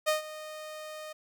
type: tone with ADSR envelope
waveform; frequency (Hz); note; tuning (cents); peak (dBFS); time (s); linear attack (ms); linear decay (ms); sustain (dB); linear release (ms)
sawtooth; 617; D#5; -15; -19; 0.06-1.13; 25; 130; -17; 10
effects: none